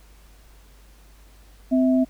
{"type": "tone pair together", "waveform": "sine", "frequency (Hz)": [257.9, 649.9], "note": ["C4", "E5"], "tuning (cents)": [-25, -25], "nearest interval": "octave + major third", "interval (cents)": 1600, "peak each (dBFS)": [-16, -24], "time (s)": [1.71, 2.05], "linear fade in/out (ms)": 20, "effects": ["added 50 Hz sine -48 dBFS peak until 2.09 s", "pink hiss -56 dBFS RMS until 2.09 s"]}